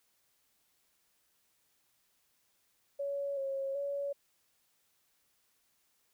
sine tone with pitch steps, 562 / 544 / 564 Hz, C#5 / C#5 / C#5, +24 / -33 / +30 cents, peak -33 dBFS, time 2.99-4.13 s, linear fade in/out 10 ms, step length 380 ms, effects white hiss -74 dBFS RMS until 6.13 s

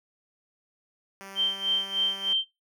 5% pulse tone, 195.2 Hz, G3, 7 cents flat, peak -30 dBFS, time 1.21-2.33 s, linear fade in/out 0 ms
sine tone with tremolo, 3134 Hz, G7, 1 cent flat, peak -21 dBFS, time 1.35-2.45 s, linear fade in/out 50 ms, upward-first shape sine, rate 3.3 Hz, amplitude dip 85%
effects noise-tail reverb RT60 0.2 s tail -21 dB re dry

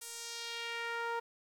sawtooth tone with band-pass filter sweep, 466.2 Hz, A#4, in tune, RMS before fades -40 dBFS, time 0.01-1.2 s, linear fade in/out 10 ms, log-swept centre 9900 to 960 Hz, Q 1.4, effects 11-bit

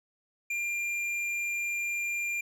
triangle tone with tanh clipping, 2392 Hz, D7, 31 cents sharp, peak -31 dBFS, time 0.5-2.41 s, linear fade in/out 5 ms, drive 14 dB, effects none

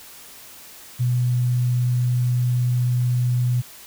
sine tone, 123.47 Hz, B2, in tune, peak -17 dBFS, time 0.99-3.62 s, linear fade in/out 20 ms, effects white hiss -43 dBFS RMS until 3.86 s

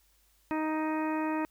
harmonic tone, 312.1 Hz, D#4, 5 cents sharp, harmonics 1 / 2 / 3 / 4 / 5 / 6 / 7 / 8, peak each -30 / -38 / -35 / -42 / -46 / -43 / -53 / -45 dBFS, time 0.51-1.45 s, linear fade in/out 0 ms, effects added 50 Hz sine -68 dBFS peak until 1.5 s + white hiss -68 dBFS RMS until 1.5 s

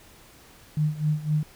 sine tone with tremolo, 152.2 Hz, D#3, 38 cents flat, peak -19 dBFS, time 0.77-1.43 s, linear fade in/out 2 ms, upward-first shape sine, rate 3.9 Hz, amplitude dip 85%, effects pink hiss -52 dBFS RMS until 1.55 s

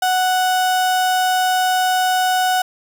35% pulse tone, 740 Hz, F#5, in tune, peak -13 dBFS, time 0.02-2.62 s, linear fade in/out 5 ms, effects 9-bit

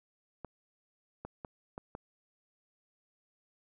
clicks, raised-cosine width 1 ms, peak -27 dBFS, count 5, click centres 0.447 / 1.25 / 1.448 / 1.779 / 1.951 s, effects none

